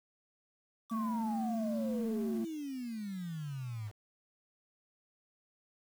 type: exponential sweep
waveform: sine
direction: down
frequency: 1174.7 to 101.5 Hz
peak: -37 dBFS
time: 0.89-3.92 s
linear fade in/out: 50 ms
type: tone with vibrato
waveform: triangle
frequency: 223.4 Hz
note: A3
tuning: 27 cents sharp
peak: -30 dBFS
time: 0.91-2.45 s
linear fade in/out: 10 ms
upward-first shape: square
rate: 20 Hz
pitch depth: 40 cents each way
effects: tanh soft clip ceiling -25 dBFS + 9-bit